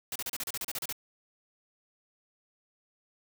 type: noise bursts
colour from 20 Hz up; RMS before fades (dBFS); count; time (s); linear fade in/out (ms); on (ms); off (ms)
white; -35; 12; 0.12-0.926; 2; 36; 34
effects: none